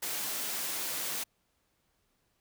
white high-pass noise, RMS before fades -35 dBFS, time 0.02-1.24 s, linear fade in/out 10 ms, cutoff 170 Hz, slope 12 dB/octave, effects pink hiss -75 dBFS RMS until 2.4 s

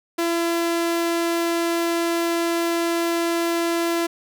sawtooth tone, 337.8 Hz, E4, 42 cents sharp, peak -16 dBFS, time 0.18-4.07 s, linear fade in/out 10 ms, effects none

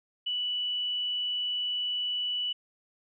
sine tone, 2960 Hz, F#7, in tune, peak -28 dBFS, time 0.26-2.53 s, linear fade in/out 10 ms, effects none

